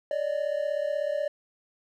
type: tone pair together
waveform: triangle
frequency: 571.7 / 608 Hz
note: D5 / D#5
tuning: -47 / -40 cents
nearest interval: minor second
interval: 107 cents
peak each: -27 dBFS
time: 0.11-1.28 s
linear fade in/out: 2 ms
effects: none